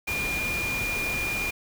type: tone in noise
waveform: sine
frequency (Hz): 2415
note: D7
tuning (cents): +48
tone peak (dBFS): -27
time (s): 0.07-1.51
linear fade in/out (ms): 10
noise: pink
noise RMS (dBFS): -33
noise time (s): 0.07-1.51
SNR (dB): +3
effects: none

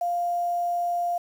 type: tone with quantisation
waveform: sine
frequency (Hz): 698.5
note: F5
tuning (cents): 0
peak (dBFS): -23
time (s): 0.01-1.18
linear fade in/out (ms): 5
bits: 8
effects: none

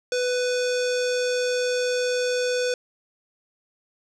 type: tone with low-pass filter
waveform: square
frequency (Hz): 496.9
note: B4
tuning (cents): +11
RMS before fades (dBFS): -24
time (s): 0.12-2.74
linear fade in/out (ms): 2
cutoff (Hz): 6200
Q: 2.3
effects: none

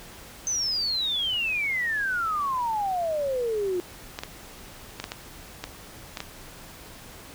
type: exponential sweep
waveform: sine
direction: down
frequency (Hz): 6272 to 349.2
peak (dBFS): -24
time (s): 0.47-3.8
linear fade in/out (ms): 0
type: clicks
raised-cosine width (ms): 0.2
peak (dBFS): -14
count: 8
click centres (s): 4.189 / 4.235 / 5 / 5.041 / 5.119 / 5.64 / 6.172 / 6.204
effects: pink hiss -45 dBFS RMS until 7.34 s

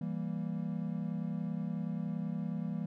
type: chord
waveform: triangle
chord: E diminished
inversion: none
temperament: equal with one note detuned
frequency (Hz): 165.39 / 196 / 233.1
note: E3 / G3 / Bb3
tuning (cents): +6 / 0 / 0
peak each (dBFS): -35 / -36 / -38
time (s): 0.01-2.86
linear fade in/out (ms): 5
effects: none

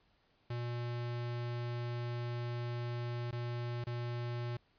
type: tone with dropouts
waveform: square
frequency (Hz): 120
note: B2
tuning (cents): -49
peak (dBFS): -37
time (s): 0.5-4.57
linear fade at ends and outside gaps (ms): 5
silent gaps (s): 3.311-3.326 / 3.841-3.868
effects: pink hiss -72 dBFS RMS until 4.78 s + resampled to 11025 Hz

